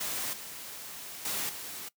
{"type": "noise with level steps", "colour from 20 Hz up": "white", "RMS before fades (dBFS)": [-34, -43, -33, -41], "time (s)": [0, 1.89], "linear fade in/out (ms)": 10, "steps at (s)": [0.33, 1.25, 1.49], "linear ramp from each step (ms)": 2, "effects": ["noise-tail reverb RT60 0.1 s tail -20 dB re dry", "high-pass 100 Hz 12 dB/octave"]}